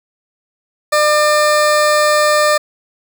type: tone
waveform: 20% pulse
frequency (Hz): 600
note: D5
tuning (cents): +37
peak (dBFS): -5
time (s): 0.92-2.58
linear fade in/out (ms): 10
effects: none